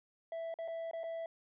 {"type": "tone with dropouts", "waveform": "triangle", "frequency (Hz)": 660, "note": "E5", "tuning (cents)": 2, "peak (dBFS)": -36, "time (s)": [0.32, 1.26], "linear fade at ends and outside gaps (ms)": 2, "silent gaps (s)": [[0.541, 0.587], [0.678, 0.682], [0.912, 0.933], [1.034, 1.039]], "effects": ["resampled to 8000 Hz"]}